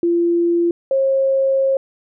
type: tone pair in turn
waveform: sine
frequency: 342.6 / 538.5 Hz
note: F4 / C5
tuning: -33 / +50 cents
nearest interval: minor sixth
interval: 783 cents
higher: second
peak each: -13 dBFS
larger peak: neither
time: 0.03-0.71 / 0.91-1.77 s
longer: second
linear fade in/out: 2 ms
effects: none